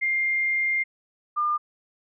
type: tone pair in turn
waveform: sine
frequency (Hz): 2110 / 1203.8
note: C7 / D6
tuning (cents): +14 / +42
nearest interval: minor seventh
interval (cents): 972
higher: first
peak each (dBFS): -21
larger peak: neither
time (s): 0.01-0.84 / 1.36-1.58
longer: first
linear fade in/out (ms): 20
effects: none